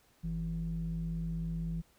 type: tone pair together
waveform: sine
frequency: 49.05 / 165 Hz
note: G1 / E3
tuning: +2 / +2 cents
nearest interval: octave + major sixth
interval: 2100 cents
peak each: -37 / -33 dBFS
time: 0.23-1.82 s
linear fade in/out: 20 ms
effects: tanh soft clip ceiling -28 dBFS + pink hiss -67 dBFS RMS until 1.98 s